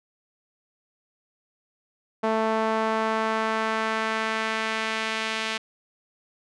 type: tone with band-pass filter sweep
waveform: sawtooth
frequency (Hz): 220.9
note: A3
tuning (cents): +7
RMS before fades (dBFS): -26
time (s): 2.23-5.58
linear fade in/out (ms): 10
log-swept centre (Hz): 770 to 2800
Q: 1.1
effects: resampled to 24000 Hz